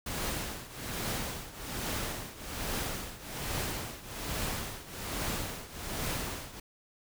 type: noise with tremolo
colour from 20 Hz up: pink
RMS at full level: -33 dBFS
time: 0.06-6.6 s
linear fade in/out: 5 ms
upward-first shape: triangle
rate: 1.2 Hz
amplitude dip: 85%
effects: none